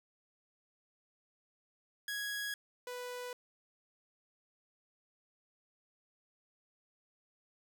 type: tone pair in turn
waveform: sawtooth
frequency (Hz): 1662 / 494.1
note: G#6 / B4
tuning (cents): +1 / +1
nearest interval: octave + major sixth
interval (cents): 2100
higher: first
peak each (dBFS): -33 / -37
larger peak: first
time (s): 2.08-2.54 / 2.87-3.33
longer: neither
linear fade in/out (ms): 2
effects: none